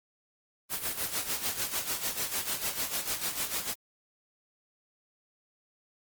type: noise with tremolo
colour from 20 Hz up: white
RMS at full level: -30 dBFS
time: 0.69-3.75 s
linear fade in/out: 50 ms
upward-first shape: sine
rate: 6.7 Hz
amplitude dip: 70%
effects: Opus 24 kbps